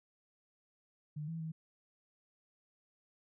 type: tone with pitch steps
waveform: sine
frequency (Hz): 150.5 / 163.8 / 160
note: D3 / E3 / D#3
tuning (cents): +43 / -11 / +49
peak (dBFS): -38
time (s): 1.16-1.52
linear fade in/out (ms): 10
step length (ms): 120
effects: none